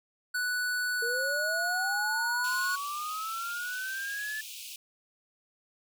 square tone with pitch glide, 1481 to 1462.3 Hz, F#6 to F#6, +1 to -21 cents, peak -29 dBFS, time 0.34-2.76 s, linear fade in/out 10 ms, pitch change -22 cents, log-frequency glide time 0.96-1.36 s
sine linear sweep, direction up, 455.1 to 1743 Hz, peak -33 dBFS, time 1.02-4.41 s, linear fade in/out 5 ms
pink high-pass noise, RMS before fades -43 dBFS, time 2.44-4.76 s, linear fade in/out 2 ms, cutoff 2400 Hz, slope 96 dB/octave
effects none

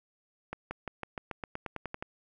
accelerating click train, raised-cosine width 0.5 ms, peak -21 dBFS, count 13, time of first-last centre 0.53-2.025 s, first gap 180 ms, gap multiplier 0.93, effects none

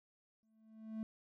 triangle tone with exponential growth, 220 Hz, A3, in tune, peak -35 dBFS, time 0.43-1.03 s, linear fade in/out 0 ms, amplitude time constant 130 ms, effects none

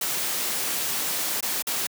white noise with dropouts, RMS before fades -27 dBFS, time 0.01-1.87 s, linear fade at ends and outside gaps 5 ms, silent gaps 1.407-1.426 / 1.624-1.669 s, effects high-pass 150 Hz 12 dB/octave

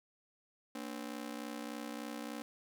sawtooth ring-modulated tone, 261.6 Hz, C4, in tune, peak -34 dBFS, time 0.75-2.42 s, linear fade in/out 0 ms, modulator 31.7 Hz, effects none

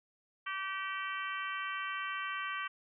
harmonic tone, 385.7 Hz, G4, 28 cents flat, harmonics 3 / 4 / 5 / 6 / 7 / 8, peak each -39 / -41 / -43 / -45 / -46 / -47 dBFS, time 0.46-2.68 s, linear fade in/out 10 ms, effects none

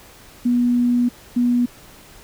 sine tone bursts at uneven times, 243.1 Hz, B3, 27 cents flat, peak -14 dBFS, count 2, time 0.45-1.09 / 1.36-1.66 s, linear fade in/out 10 ms, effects pink hiss -45 dBFS RMS until 2.23 s

